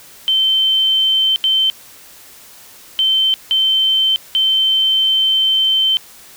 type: tone bursts at uneven times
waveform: sine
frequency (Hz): 3096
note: G7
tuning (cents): -22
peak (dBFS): -11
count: 5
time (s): 0.28-1.36 / 1.44-1.7 / 2.99-3.34 / 3.51-4.16 / 4.35-5.97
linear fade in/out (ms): 0
effects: white hiss -41 dBFS RMS until 6.36 s